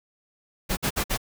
pink noise bursts, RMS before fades -25 dBFS, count 4, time 0.69-1.176 s, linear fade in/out 20 ms, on 81 ms, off 54 ms, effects none

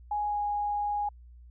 sine tone with pitch glide, 832 to 825.3 Hz, G#5 to G#5, +3 to -11 cents, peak -27 dBFS, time 0.11-1.09 s, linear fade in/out 5 ms, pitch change -14 cents, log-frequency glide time 0.25-0.39 s, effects added 60 Hz sine -48 dBFS peak until 1.5 s

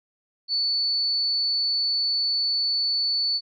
sine tone, 4470 Hz, C#8, 14 cents sharp, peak -21 dBFS, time 0.48-3.41 s, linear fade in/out 50 ms, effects none

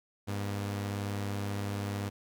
sawtooth tone pair together, 100.87 / 239.9 Hz, G2 / A#3, +50 / +50 cents, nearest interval octave + minor third, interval 1500 cents, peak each -29 / -39 dBFS, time 0.27-2.1 s, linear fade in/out 20 ms, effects none

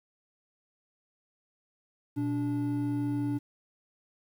triangle tone pair together, 121.4 / 290 Hz, B2 / D4, -29 / -22 cents, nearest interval octave + minor third, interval 1507 cents, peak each -31 / -27 dBFS, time 2.16-3.39 s, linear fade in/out 20 ms, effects 10-bit

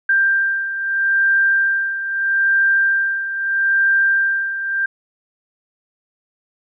sine beating tone pair, 1583 / 1583.78 Hz, G6 / G6, +17 / +17 cents, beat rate 0.78 Hz, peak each -15 / -21 dBFS, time 0.09-4.86 s, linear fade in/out 5 ms, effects none

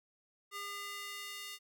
square tone with high-pass filter sweep, 404.4 Hz, G#4, 46 cents flat, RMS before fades -44 dBFS, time 0.51-1.59 s, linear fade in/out 50 ms, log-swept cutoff 1200 to 2700 Hz, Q 1.1, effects none

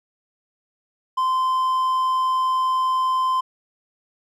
triangle tone, 1035 Hz, C6, 19 cents flat, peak -16 dBFS, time 1.17-3.41 s, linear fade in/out 10 ms, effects none

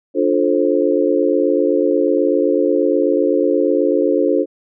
sine chord, D minor seventh, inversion none, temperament just, 293.7 / 352.4 / 440.5 / 528.6 Hz, D4 / F4 / A4 / C5, 0 / +16 / +2 / +18 cents, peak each -18 dBFS, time 0.14-4.46 s, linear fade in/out 50 ms, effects none

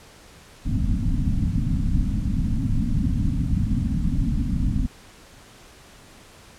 pink low-pass noise, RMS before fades -22 dBFS, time 0.65-4.87 s, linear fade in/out 20 ms, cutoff 280 Hz, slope 96 dB/octave, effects pink hiss -48 dBFS RMS until 6.58 s + low-pass 10000 Hz 12 dB/octave

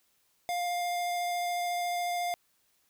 square tone with vibrato, 704 Hz, F5, 14 cents sharp, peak -30 dBFS, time 0.49-2.34 s, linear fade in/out 0 ms, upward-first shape triangle, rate 14 Hz, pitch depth 9 cents each way, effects white hiss -71 dBFS RMS until 2.89 s

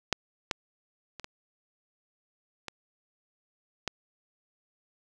clicks, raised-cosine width 0.2 ms, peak -7 / -10 / -24 / -22 / -19 / -13 dBFS, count 6, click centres 0.127 / 0.512 / 1.197 / 1.244 / 2.683 / 3.877 s, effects none

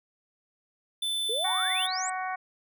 square tone, 3520 Hz, A7, in tune, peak -28 dBFS, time 1.02-1.87 s, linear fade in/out 5 ms
sine exponential sweep, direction up, 419.3 to 8372 Hz, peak -31 dBFS, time 1.29-2.1 s, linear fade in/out 5 ms
harmonic tone, 372.6 Hz, F#4, 12 cents sharp, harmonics 2 / 3 / 4 / 5 / 6, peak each -32 / -36 / -38 / -40 / -42 dBFS, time 1.44-2.36 s, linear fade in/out 10 ms
effects none

